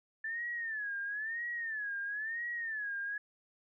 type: tone with vibrato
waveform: sine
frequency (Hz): 1752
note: A6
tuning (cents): -8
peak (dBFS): -35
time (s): 0.24-3.18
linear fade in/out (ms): 5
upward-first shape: sine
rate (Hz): 1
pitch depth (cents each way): 150
effects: none